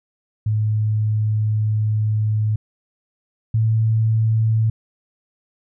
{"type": "tone pair in turn", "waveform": "sine", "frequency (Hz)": [107.5, 111.03], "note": ["A2", "A2"], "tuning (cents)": [-40, 16], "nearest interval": "minor second", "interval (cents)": 56, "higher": "second", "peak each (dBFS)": [-16, -14], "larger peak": "second", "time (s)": [[0.46, 2.56], [3.54, 4.7]], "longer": "first", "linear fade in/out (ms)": 5, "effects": []}